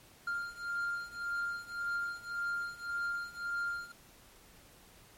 triangle beating tone pair, 1396.9 / 1398.7 Hz, F6 / F6, 0 / +2 cents, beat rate 1.8 Hz, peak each -37 / -35 dBFS, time 0.27-3.92 s, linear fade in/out 5 ms, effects pink hiss -59 dBFS RMS until 5.17 s + MP3 64 kbps

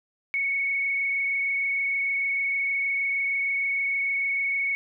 sine tone with frequency modulation, 2217 Hz, C#7, in tune, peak -23 dBFS, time 0.34-4.75 s, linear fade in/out 0 ms, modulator 26.5 Hz, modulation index 1, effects none

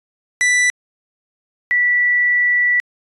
45% pulse / sine tone pair in turn, 1975.5 / 1958.5 Hz, B6 / B6, 0 / -15 cents, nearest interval unison, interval 15 cents, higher first, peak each -12 dBFS, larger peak neither, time 0.41-0.7 / 1.71-2.8 s, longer second, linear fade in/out 0 ms, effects resampled to 24000 Hz

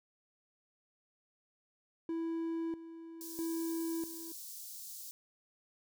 triangle tone with tremolo, 329.6 Hz, E4, in tune, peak -32 dBFS, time 2.09-4.32 s, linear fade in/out 2 ms, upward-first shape square, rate 0.77 Hz, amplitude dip 75%
white high-pass noise, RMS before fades -47 dBFS, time 3.21-5.11 s, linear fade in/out 0 ms, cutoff 4700 Hz, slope 24 dB/octave
effects none

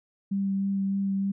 sine tone with vibrato, 196 Hz, G3, in tune, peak -24 dBFS, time 0.31-1.32 s, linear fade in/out 10 ms, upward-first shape sine, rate 3.3 Hz, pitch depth 11 cents each way, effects none

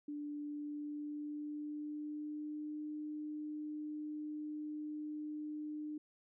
sine tone with pitch glide, 293.7 to 302 Hz, D4 to D4, 0 to +48 cents, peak -40 dBFS, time 0.08-5.98 s, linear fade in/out 5 ms, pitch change +48 cents, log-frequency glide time 0.4-2.84 s, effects none

